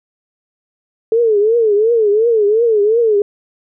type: tone with vibrato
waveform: sine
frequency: 438.4 Hz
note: A4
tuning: 6 cents flat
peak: -9 dBFS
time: 1.12-3.22 s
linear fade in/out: 2 ms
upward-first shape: triangle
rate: 2.8 Hz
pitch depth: 160 cents each way
effects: none